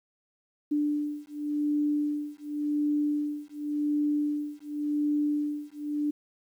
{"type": "beating tone pair", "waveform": "sine", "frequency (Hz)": [294.9, 295.8], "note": ["D4", "D4"], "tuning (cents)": [7, 13], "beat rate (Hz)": 0.9, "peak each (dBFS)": -29, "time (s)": [0.71, 6.11], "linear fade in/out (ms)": 10, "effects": ["10-bit"]}